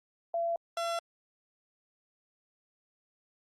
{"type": "tone pair in turn", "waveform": ["sine", "30% pulse"], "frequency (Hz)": [677, 677], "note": ["E5", "E5"], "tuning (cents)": [46, 46], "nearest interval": "unison", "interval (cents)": 0, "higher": "neither", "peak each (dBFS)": -28, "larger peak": "neither", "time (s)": [[0.34, 0.56], [0.77, 0.99]], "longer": "neither", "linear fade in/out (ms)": 2, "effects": ["low-pass 9000 Hz 12 dB/octave", "Opus 48 kbps"]}